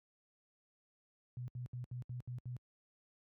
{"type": "tone bursts", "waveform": "sine", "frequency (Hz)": 123.47, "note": "B2", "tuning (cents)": 0, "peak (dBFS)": -40, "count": 7, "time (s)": [1.37, 2.566], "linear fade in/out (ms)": 0, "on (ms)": 110, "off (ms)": 71, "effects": ["high-pass 60 Hz 12 dB/octave"]}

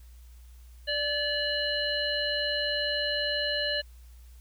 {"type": "harmonic tone with a mistuned harmonic", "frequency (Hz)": 587.3, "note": "D5", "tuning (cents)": 0, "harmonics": [1, 3, 5, 7], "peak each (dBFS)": [-32, -32, -32, -32], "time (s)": [0.87, 3.82], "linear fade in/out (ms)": 20, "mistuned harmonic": 3, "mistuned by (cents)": -38, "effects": ["added 60 Hz sine -47 dBFS peak until 4.4 s", "white hiss -63 dBFS RMS until 4.4 s"]}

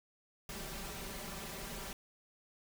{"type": "noise with comb filter", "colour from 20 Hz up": "pink", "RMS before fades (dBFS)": -44, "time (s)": [0.49, 1.93], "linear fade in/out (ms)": 2, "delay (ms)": 5.1, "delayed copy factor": 0.7, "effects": []}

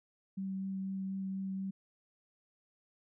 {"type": "tone with vibrato", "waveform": "sine", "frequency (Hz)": 192.1, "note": "G3", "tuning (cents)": -35, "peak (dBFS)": -35, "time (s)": [0.37, 1.71], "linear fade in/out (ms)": 10, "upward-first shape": "triangle", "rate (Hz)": 4.1, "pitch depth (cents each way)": 10, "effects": []}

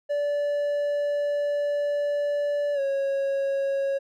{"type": "tone with pitch glide", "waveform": "triangle", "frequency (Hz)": [580, 549.7], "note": ["D5", "C#5"], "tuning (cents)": [-22, -15], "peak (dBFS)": -21, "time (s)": [0.09, 3.99], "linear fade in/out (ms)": 20, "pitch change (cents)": -93, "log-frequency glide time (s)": [2.74, 2.8], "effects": []}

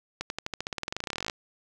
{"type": "accelerating click train", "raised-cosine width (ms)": 0.2, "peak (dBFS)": -14, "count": 26, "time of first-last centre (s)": [0.21, 1.298], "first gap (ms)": 91, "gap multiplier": 0.93, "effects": []}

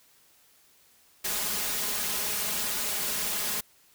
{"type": "noise with comb filter", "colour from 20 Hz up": "white", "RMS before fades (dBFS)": -30, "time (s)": [1.24, 3.61], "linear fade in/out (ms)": 10, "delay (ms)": 4.8, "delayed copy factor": 0.75, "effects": ["white hiss -61 dBFS RMS until 3.94 s"]}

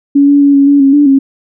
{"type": "tone with pitch steps", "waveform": "sine", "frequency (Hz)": [282, 285.1, 282.7, 278.4, 284.2, 273.5, 290.8, 272.1], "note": ["C#4", "C#4", "C#4", "C#4", "C#4", "C#4", "D4", "C#4"], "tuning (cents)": [30, 49, 34, 8, 43, -23, -17, -32], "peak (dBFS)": -3, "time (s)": [0.15, 1.19], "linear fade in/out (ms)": 10, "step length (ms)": 130, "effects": []}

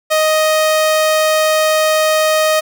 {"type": "tone", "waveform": "sawtooth", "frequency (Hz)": 624, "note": "D#5", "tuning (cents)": 5, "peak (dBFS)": -7, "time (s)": [0.1, 2.61], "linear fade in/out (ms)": 20, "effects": []}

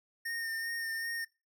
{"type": "tone with vibrato", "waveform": "square", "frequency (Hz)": 1829, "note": "A#6", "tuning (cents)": -33, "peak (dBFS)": -35, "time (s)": [0.25, 1.25], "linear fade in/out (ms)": 10, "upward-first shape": "sine", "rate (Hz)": 2.6, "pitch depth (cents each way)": 21, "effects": ["noise-tail reverb RT60 0.3 s tail -25 dB re dry"]}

